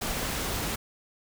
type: noise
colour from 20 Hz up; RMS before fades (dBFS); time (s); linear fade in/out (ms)
pink; -31; 0.01-0.76; 10
effects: none